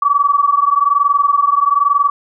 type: tone pair together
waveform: sine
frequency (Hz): 1133 / 1154.1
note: C#6 / D6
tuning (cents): +37 / -31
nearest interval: unison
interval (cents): 32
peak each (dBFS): -13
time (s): 0.02-2.1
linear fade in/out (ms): 5
effects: none

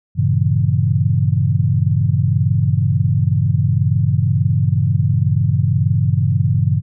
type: chord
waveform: sine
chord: G diminished seventh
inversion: none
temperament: equal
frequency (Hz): 98 / 116.54 / 138.59 / 164.81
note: G2 / Bb2 / Db3 / Fb3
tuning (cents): 0 / 0 / 0 / 0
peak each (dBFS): -17 / -18 / -17 / -21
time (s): 0.15-6.82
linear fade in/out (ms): 50
effects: none

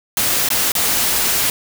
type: noise with dropouts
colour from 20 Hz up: white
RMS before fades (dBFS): -17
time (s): 0.17-1.5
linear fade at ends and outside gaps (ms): 1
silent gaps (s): 0.488-0.503 / 0.719-0.752
effects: none

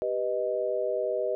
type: chord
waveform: sine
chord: G augmented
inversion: none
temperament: equal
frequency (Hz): 392 / 493.9 / 622.3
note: G4 / B4 / D#5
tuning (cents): 0 / 0 / 0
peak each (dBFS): -32 / -30 / -29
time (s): 0.02-1.35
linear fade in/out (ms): 0
effects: none

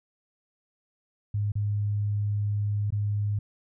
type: tone with dropouts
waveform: sine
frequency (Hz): 103.3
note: G#2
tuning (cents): -9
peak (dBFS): -24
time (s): 1.34-3.39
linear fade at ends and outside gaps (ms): 5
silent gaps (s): 1.52-1.554 / 2.905-2.923
effects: none

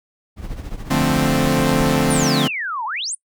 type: noise with tremolo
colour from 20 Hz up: brown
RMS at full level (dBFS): -26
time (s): 0.36-2.27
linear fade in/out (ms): 50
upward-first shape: triangle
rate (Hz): 14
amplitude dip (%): 70
type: chord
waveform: sawtooth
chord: D minor seventh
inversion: none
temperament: equal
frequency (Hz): 146.83 / 174.61 / 220 / 261.6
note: D3 / F3 / A3 / C4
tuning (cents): 0 / 0 / 0 / 0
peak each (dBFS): -16 / -19 / -18 / -15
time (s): 0.9-2.48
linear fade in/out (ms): 10
type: exponential two-way sweep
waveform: sine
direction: down then up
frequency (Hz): 9956 to 843 to 9956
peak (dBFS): -22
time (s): 2.1-3.15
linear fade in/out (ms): 5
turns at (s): 2.85
effects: noise-tail reverb RT60 0.1 s tail -24 dB re dry

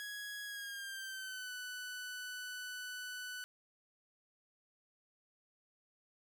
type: tone with pitch glide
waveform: sawtooth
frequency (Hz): 1666 to 1492.8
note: G#6 to F#6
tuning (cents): +5 to +15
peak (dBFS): -39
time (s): 0-3.44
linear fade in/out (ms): 0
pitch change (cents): -190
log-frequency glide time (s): 0.45-1.51
effects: none

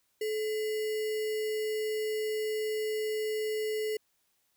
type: tone with sample-and-hold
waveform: sine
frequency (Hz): 431.3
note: A4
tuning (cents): -35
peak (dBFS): -29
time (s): 0.21-3.97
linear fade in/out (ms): 5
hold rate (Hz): 2450
effects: white hiss -74 dBFS RMS until 4.56 s

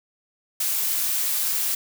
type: noise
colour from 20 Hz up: blue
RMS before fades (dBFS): -24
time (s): 0.6-1.75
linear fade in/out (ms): 5
effects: none

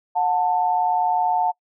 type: tone pair together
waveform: sine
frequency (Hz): 728 / 887.4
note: F#5 / A5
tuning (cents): -28 / +14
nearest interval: minor third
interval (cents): 342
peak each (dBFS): -20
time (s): 0.15-1.52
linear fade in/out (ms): 20
effects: noise-tail reverb RT60 0.1 s tail -25 dB re dry

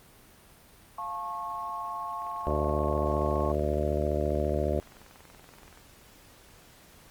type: chord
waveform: sine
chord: F augmented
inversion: none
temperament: just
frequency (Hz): 698.5 / 873.1 / 1091.3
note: F5 / A5 / C#6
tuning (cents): 0 / -14 / -27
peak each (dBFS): -40 / -38 / -34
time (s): 0.98-3.52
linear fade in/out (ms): 5
type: click train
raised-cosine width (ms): 0.5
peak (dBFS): -36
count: 76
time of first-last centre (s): 2.22-5.775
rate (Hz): 21.1
type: harmonic tone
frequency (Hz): 74.6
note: D2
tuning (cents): +28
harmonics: 1 / 2 / 3 / 4 / 5 / 6 / 7 / 8 / 9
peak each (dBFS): -30 / -36 / -37 / -37 / -33 / -38 / -35 / -32 / -37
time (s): 2.47-4.8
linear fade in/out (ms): 0
effects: pink hiss -55 dBFS RMS until 7.1 s + Opus 32 kbps

